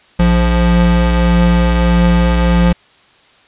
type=tone pair together; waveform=square; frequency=58.74 / 174.61 Hz; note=A#1 / F3; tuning=+14 / 0 cents; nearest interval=octave + perfect fifth; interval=1886 cents; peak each=-12 dBFS; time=0.19-2.73 s; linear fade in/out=10 ms; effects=white hiss -48 dBFS RMS until 3.47 s + resampled to 8000 Hz

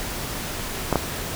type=clicks; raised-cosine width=1 ms; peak=-4 dBFS; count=2; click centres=0.927 / 0.957 s; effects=pink hiss -30 dBFS RMS until 1.35 s

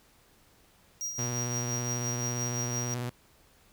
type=tone with tremolo; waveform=square; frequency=5720 Hz; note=F8; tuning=41 cents sharp; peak=-31 dBFS; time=1.01-2.94 s; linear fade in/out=0 ms; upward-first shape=triangle; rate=5.8 Hz; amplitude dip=60%
type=tone with vibrato; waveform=sawtooth; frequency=122.1 Hz; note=B2; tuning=19 cents flat; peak=-28 dBFS; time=1.18-3.1 s; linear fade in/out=10 ms; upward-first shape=square; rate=18 Hz; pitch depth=29 cents each way
effects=pink hiss -62 dBFS RMS until 3.72 s

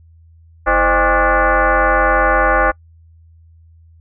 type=tone with frequency modulation; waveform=sine; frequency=329.6 Hz; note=E4; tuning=in tune; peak=-10 dBFS; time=0.66-2.72 s; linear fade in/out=20 ms; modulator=284 Hz; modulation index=5; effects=noise-tail reverb RT60 0.1 s tail -26 dB re dry + added 82 Hz sine -43 dBFS peak until 4 s

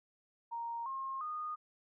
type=tone with pitch steps; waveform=sine; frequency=932.3 / 1070.9 / 1230.2 Hz; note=A#5 / C6 / D#6; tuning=0 / +40 / -20 cents; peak=-37 dBFS; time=0.51-1.56 s; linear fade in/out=20 ms; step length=350 ms; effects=none

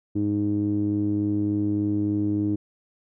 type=tone with low-pass filter; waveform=sawtooth; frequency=103.4 Hz; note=G#2; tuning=7 cents flat; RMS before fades=-24 dBFS; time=0.15-2.56 s; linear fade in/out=10 ms; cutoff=310 Hz; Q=6.5; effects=none

